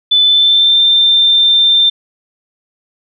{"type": "tone with pitch glide", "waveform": "sine", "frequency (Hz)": [3505, 3581], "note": ["A7", "A7"], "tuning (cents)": [-7, 30], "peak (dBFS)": -6, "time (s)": [0.11, 1.9], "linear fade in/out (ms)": 10, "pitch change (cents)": 37, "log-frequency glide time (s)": [0.21, 0.8], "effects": []}